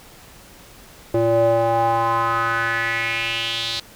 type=tone with band-pass filter sweep; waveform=square; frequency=115 Hz; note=A#2; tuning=23 cents flat; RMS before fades=-20 dBFS; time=1.14-3.8 s; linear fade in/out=5 ms; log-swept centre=450 to 4100 Hz; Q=4.1; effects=pink hiss -45 dBFS RMS until 3.95 s